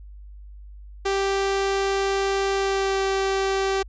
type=tone with pitch glide; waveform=sawtooth; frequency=391.8 to 388 Hz; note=G4 to G4; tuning=-1 to -18 cents; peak=-17 dBFS; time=1.05-3.83 s; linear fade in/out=10 ms; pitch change=-17 cents; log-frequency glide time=2.54-3.01 s; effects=added 50 Hz sine -39 dBFS peak until 3.88 s + resampled to 16000 Hz